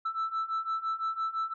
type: beating tone pair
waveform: sine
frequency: 1318 / 1323.9 Hz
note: E6 / E6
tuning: -1 / +7 cents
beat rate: 5.9 Hz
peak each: -32 / -30 dBFS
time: 0.05-1.54 s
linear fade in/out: 10 ms
effects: tanh soft clip ceiling -26 dBFS